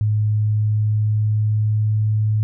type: tone with pitch glide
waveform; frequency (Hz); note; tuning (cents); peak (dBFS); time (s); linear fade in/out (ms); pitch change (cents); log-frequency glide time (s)
sine; 106.4 to 107.39; G#2 to A2; +42 to -42; -15; 0.01-2.43; 0; +16; 0.23-2.09
effects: none